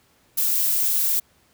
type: noise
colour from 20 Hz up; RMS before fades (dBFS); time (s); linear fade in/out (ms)
violet; -21; 0.37-1.2; 10
effects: pink hiss -60 dBFS RMS until 1.53 s + high-pass 60 Hz 12 dB/octave